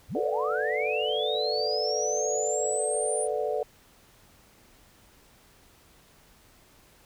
sine linear sweep, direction up, 41.56 to 9560 Hz, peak -30 dBFS, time 0.08-3.28 s, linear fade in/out 50 ms
sine chord, B minor seventh, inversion third, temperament equal with one note detuned, 440 / 493.9 / 587.3 / 730.2 Hz, A4 / B4 / D5 / F#5, 0 / 0 / 0 / -23 cents, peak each -30 / -32 / -31 / -34 dBFS, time 0.15-3.63 s, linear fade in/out 2 ms
effects pink hiss -58 dBFS RMS until 7.05 s

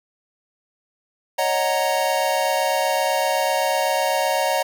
square chord, D# minor seventh, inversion third, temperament equal, 554.4 / 622.3 / 740 / 932.3 Hz, C#5 / D#5 / F#5 / A#5, 0 / 0 / 0 / 0 cents, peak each -25 dBFS, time 1.38-4.63 s, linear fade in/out 10 ms, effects none

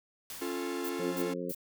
white noise with exponential decay, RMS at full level -41 dBFS, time 0.3-1.18 s, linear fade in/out 1 ms, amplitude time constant 190 ms
45% pulse chord, Db augmented, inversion none, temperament equal with one note detuned, 274.6 / 349.2 / 440 Hz, Db4 / F4 / A4, -16 / 0 / 0 cents, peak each -38 / -36 / -40 dBFS, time 0.41-1.34 s, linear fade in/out 10 ms
violet noise bursts, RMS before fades -40 dBFS, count 3, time 0.84-1.548 s, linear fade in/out 5 ms, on 56 ms, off 270 ms
harmonic tone, 88.9 Hz, F2, 31 cents sharp, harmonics 2 / 3 / 4 / 5 / 6, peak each -40 / -40 / -40 / -40 / -40 dBFS, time 0.99-1.52 s, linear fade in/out 5 ms
effects none

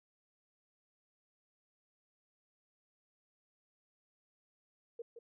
sine tone with echo, 466.2 Hz, A#4, in tune, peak -40 dBFS, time 4.99-5.02 s, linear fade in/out 5 ms, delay 170 ms, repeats 1, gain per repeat -8 dB, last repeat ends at 5.19 s, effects none

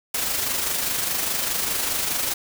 white noise with amplitude modulation, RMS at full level -23 dBFS, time 0.14-2.34 s, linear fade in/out 5 ms, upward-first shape sine, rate 24.9 Hz, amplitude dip 40%, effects none

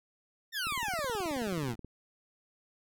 20% pulse exponential sweep, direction down, 1864.7 to 105.7 Hz, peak -27 dBFS, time 0.52-1.76 s, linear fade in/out 50 ms
click train, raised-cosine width 3 ms, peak -32 dBFS, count 23, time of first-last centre 0.67-1.846 s, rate 18.7 Hz
effects none

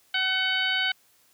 harmonic tone with a mistuned harmonic, 755 Hz, F#5, 35 cents sharp, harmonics 1 / 2 / 3 / 4 / 5 / 6, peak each -36 / -27 / -30 / -27 / -33 / -37 dBFS, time 0.14-0.92 s, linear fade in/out 5 ms, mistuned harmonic 3, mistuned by -33 cents, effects white hiss -62 dBFS RMS until 1.33 s + high-pass 60 Hz 12 dB/octave

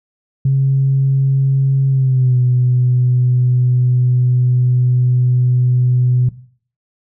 sine tone with pitch glide, 135.3 to 124.79 Hz, C#3 to B2, -42 to +18 cents, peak -9 dBFS, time 0.45-6.29 s, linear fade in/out 5 ms, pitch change -140 cents, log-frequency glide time 1.88-2.37 s, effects noise-tail reverb RT60 0.5 s tail -17 dB re dry + tanh soft clip ceiling -5 dBFS

